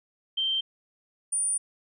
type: tone pair in turn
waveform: sine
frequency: 3136 / 9349 Hz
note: G7 / D9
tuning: 0 / -9 cents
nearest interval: octave + perfect fifth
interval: 1891 cents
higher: second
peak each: -24 dBFS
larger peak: neither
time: 0.37-0.61 / 1.32-1.58 s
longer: second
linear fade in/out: 10 ms
effects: none